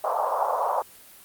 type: band-pass noise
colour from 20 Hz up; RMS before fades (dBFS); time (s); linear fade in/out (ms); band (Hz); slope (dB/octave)
white; -25; 0.04-0.82; 2; 530 to 1100; 48
effects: white hiss -49 dBFS RMS until 1.24 s + Opus 32 kbps